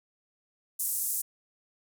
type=band-pass noise; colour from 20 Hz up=white; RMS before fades=-31 dBFS; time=0.79-1.22 s; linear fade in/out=10 ms; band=7900 to 14000 Hz; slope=24 dB/octave; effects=none